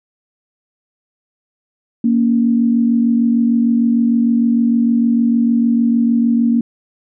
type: tone pair together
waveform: sine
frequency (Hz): 233.1 / 279.7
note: A#3 / C#4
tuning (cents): 0 / +16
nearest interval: minor third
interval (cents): 316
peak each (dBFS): -11 / -19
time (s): 2.04-6.61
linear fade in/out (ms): 5
effects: none